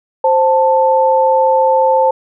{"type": "tone pair together", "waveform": "sine", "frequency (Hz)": [525, 882.9], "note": ["C5", "A5"], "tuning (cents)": [6, 6], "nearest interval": "major sixth", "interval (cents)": 900, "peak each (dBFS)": -11, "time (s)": [0.24, 2.11], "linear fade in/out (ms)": 5, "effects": []}